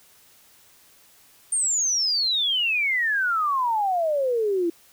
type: exponential sweep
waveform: sine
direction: down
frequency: 8980 to 329.6 Hz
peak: -20 dBFS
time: 1.52-4.7 s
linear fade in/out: 5 ms
effects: white hiss -55 dBFS RMS until 4.92 s